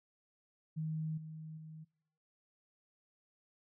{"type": "tone with level steps", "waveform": "sine", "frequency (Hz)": 157.4, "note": "D#3", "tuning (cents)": 20, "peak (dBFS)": [-35, -44, -47], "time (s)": [0.76, 1.85], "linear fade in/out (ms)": 20, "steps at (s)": [1.17, 1.57], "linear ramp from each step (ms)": 10, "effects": ["noise-tail reverb RT60 0.8 s tail -25 dB re dry"]}